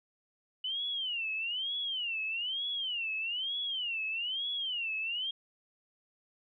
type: tone with vibrato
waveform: sine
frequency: 2954 Hz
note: F#7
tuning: 3 cents flat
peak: -32 dBFS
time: 0.64-5.31 s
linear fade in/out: 5 ms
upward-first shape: sine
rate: 1.1 Hz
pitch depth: 230 cents each way
effects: none